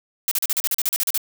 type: noise bursts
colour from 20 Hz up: blue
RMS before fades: -21 dBFS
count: 13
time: 0.28-1.177 s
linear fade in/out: 0 ms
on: 33 ms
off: 39 ms
effects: none